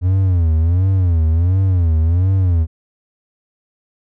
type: tone with vibrato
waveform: triangle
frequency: 87.31 Hz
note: F2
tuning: in tune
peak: -9 dBFS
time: 0.01-2.67 s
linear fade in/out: 50 ms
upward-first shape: sine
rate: 1.4 Hz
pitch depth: 170 cents each way
effects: none